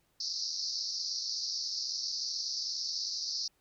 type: band-pass noise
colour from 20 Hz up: white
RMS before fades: -36 dBFS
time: 0.2-3.48 s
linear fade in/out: 5 ms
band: 4300 to 5700 Hz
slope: 96 dB/octave
effects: pink hiss -73 dBFS RMS until 3.6 s